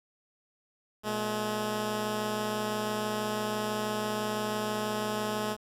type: tone pair together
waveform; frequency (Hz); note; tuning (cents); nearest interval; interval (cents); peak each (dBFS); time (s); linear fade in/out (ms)
10% pulse; 119.43 / 212.8; A#2 / G#3; +42 / +42; minor seventh; 1000; -31 / -22; 1.03-5.57; 50
effects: resampled to 32000 Hz + 9-bit